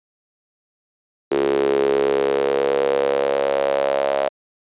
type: tone with high-pass filter sweep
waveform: sawtooth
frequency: 69.3 Hz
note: C#2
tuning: in tune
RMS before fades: -19 dBFS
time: 1.31-4.29 s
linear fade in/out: 10 ms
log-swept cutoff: 380 to 600 Hz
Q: 7.2
effects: resampled to 8000 Hz